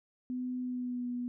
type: tone with pitch glide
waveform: sine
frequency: 251.4 to 244.8 Hz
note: B3 to B3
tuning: +31 to -15 cents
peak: -33 dBFS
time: 0.3-1.28 s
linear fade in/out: 0 ms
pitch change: -46 cents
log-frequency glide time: 0.61-1.08 s
effects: none